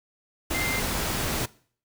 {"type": "tone in noise", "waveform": "sine", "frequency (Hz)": 2088, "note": "C7", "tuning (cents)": -4, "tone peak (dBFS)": -28, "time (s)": [0.54, 0.8], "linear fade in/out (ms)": 10, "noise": "pink", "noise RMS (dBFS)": -28, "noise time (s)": [0.5, 1.46], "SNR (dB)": -3, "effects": ["noise-tail reverb RT60 0.5 s tail -21 dB re dry"]}